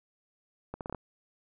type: accelerating click train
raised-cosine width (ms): 1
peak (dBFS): -23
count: 6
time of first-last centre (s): 0.74-0.947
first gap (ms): 68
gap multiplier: 0.75
effects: none